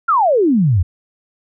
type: exponential sweep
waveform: sine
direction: down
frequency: 1436 to 79.7 Hz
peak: -10 dBFS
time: 0.08-0.83 s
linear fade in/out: 10 ms
effects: none